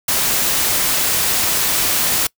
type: noise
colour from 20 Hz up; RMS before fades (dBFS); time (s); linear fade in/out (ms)
white; -17; 0.08-2.27; 5
effects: noise-tail reverb RT60 0.1 s tail -24 dB re dry